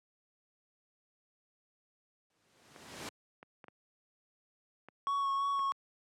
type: noise with exponential growth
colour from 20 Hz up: pink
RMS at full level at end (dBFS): -39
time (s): 2.3-3.09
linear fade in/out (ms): 2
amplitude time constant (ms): 170
type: clicks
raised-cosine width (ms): 0.5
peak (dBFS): -35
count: 6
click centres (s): 2.762 / 3.429 / 3.642 / 3.683 / 4.886 / 5.593
type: tone with vibrato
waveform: triangle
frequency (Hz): 1108.7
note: C#6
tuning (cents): 0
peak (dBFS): -28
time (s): 5.07-5.72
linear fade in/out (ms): 0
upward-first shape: sine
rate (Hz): 3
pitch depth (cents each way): 18
effects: high-pass 150 Hz 12 dB/octave + low-pass 9000 Hz 12 dB/octave